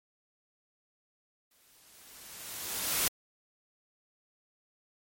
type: noise with exponential growth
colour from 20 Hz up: white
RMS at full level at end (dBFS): -27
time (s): 1.51-3.08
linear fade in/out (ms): 2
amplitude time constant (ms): 340
effects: MP3 64 kbps